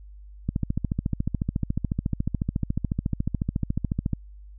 click train, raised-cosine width 5 ms, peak -12 dBFS, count 52, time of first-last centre 0.49-4.133 s, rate 14 Hz, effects added 50 Hz sine -42 dBFS peak until 4.58 s

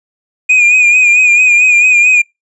triangle tone with vibrato, 2457 Hz, D#7, 22 cents flat, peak -3 dBFS, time 0.49-2.22 s, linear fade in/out 10 ms, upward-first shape sine, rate 4.5 Hz, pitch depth 50 cents each way, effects noise-tail reverb RT60 0.2 s tail -26 dB re dry + resampled to 22050 Hz

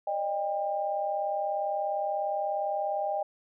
sine tone cluster, 575 / 615 / 798 Hz, D5 / D#5 / G5, -37 / -20 / +31 cents, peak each -38 / -31 / -30 dBFS, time 0.07-3.23 s, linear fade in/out 5 ms, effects none

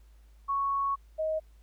sine tone pair in turn, 1108.7 / 629.1 Hz, C#6 / D#5, 0 / +19 cents, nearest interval minor seventh, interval 981 cents, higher first, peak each -26 / -27 dBFS, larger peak first, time 0.48-0.96 / 1.18-1.4 s, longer first, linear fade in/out 20 ms, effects added 53 Hz sine -53 dBFS peak until 1.62 s + pink hiss -70 dBFS RMS until 1.62 s

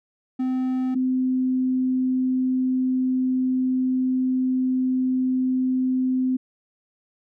triangle / sine tone pair in turn, 257.1 / 257.1 Hz, C4 / C4, -30 / -30 cents, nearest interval unison, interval 0 cents, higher neither, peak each -19 dBFS, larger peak neither, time 0.39-0.95 / 0.95-6.37 s, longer second, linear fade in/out 10 ms, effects none

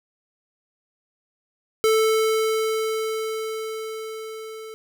square tone with level ramp, 440 Hz, A4, in tune, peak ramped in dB -16 to -36 dBFS, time 1.84-4.74 s, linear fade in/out 0 ms, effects none

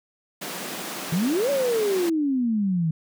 pink high-pass noise, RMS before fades -33 dBFS, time 0.41-2.1 s, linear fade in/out 10 ms, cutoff 170 Hz, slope 48 dB/octave
sine exponential two-way sweep, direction up then down, 155.56 to 576 to 155.56 Hz, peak -20 dBFS, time 1.12-2.91 s, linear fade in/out 5 ms, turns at 1.5 s
effects none

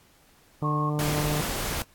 harmonic tone, 149.4 Hz, D3, 30 cents sharp, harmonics 1 / 2 / 3 / 4 / 5 / 6 / 7 / 8, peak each -26 / -32 / -36 / -38 / -40 / -42 / -43 / -44 dBFS, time 0.62-1.41 s, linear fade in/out 2 ms
sine tone, 1087 Hz, C#6, 34 cents flat, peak -27 dBFS, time 0.64-0.9 s, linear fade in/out 5 ms
pink noise, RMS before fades -30 dBFS, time 0.99-1.82 s, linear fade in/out 0 ms
effects pink hiss -59 dBFS RMS until 1.94 s + AAC 64 kbps

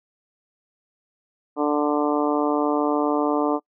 harmonic tone, 147.8 Hz, D3, 11 cents sharp, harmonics 2 / 3 / 4 / 5 / 6 / 7 / 8, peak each -22 / -25 / -27 / -28 / -30 / -30 / -31 dBFS, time 1.56-3.6 s, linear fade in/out 50 ms, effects noise-tail reverb RT60 0.1 s tail -26 dB re dry

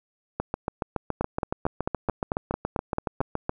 two click trains, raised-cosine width 1 ms, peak -11 / -12 dBFS, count 10 / 23, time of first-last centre 1.21-3.206 / 0.4-3.494 s, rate 4.51 / 7.11 Hz, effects none

